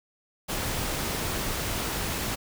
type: noise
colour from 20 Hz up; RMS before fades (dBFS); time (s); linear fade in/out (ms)
pink; -30; 0.48-2.36; 20
effects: none